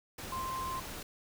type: tone in noise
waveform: sine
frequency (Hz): 1046.5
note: C6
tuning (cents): 0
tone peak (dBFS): -35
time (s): 0.32-0.8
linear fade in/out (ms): 5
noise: pink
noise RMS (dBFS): -43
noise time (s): 0.18-1.03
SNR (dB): +5
effects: none